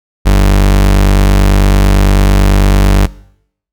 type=tone; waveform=40% pulse; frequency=49 Hz; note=G1; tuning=in tune; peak=-3 dBFS; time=0.25-3.07 s; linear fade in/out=20 ms; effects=noise-tail reverb RT60 0.7 s tail -21 dB re dry